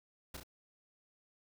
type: noise with echo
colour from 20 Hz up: pink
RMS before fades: -44 dBFS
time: 0.34-0.37 s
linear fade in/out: 5 ms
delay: 32 ms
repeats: 2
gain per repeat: -4 dB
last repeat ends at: 0.434 s
effects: none